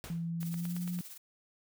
pink noise with exponential decay, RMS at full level -42 dBFS, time 0.04-0.31 s, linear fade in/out 0 ms, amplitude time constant 57 ms
sine tone with pitch glide, 167.4 to 176.74 Hz, E3 to F3, +27 to +21 cents, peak -33 dBFS, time 0.1-1.01 s, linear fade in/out 2 ms, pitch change +94 cents, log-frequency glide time 0.44-0.8 s
blue noise with tremolo, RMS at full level -46 dBFS, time 0.4-1.18 s, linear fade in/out 10 ms, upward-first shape sine, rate 17 Hz, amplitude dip 55%
click train, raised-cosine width 0.3 ms, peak -32 dBFS, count 6, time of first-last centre 0.43-0.989 s, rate 8.94 Hz
effects none

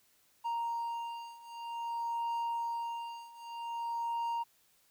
triangle beating tone pair, 932.3 / 932.82 Hz, A#5 / A#5, 0 / +1 cents, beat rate 0.52 Hz, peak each -37 / -35 dBFS, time 0.44-4.44 s, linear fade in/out 20 ms, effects white hiss -69 dBFS RMS until 4.9 s

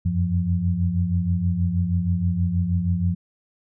sine tone cluster, 87.1 / 93.4 / 174.7 Hz, F2 / F#2 / F3, -4 / +17 / +1 cents, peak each -25 / -23 / -23 dBFS, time 0.05-3.15 s, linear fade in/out 10 ms, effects none

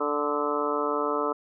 harmonic tone with a mistuned harmonic, 146.9 Hz, D3, 1 cent sharp, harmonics 2 / 3 / 4 / 5 / 6 / 7 / 8 / 9, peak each -33 / -29 / -32 / -39 / -37 / -32 / -34 / -31 dBFS, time 0-1.33 s, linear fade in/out 10 ms, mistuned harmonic 9, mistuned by -29 cents, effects none

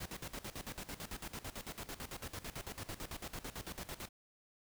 pink noise with tremolo, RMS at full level -44 dBFS, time 0-4.09 s, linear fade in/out 10 ms, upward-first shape square, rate 9 Hz, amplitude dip 80%, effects none

